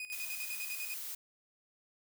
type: tone with tremolo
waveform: 40% pulse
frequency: 2489 Hz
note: D#7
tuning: in tune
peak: -38 dBFS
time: 0-0.94 s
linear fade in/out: 2 ms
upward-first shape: square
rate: 10 Hz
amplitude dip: 70%
type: noise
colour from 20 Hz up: blue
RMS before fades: -42 dBFS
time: 0.12-1.15 s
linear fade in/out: 5 ms
effects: none